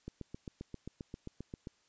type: click train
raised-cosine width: 3 ms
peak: -29 dBFS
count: 13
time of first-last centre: 0.08-1.672 s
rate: 7.54 Hz
effects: white hiss -71 dBFS RMS until 1.88 s + resampled to 16000 Hz